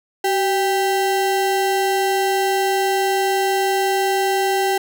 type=ring-modulated tone; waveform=square; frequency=587.3 Hz; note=D5; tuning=in tune; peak=-14 dBFS; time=0.24-4.78 s; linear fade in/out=5 ms; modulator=206 Hz; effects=none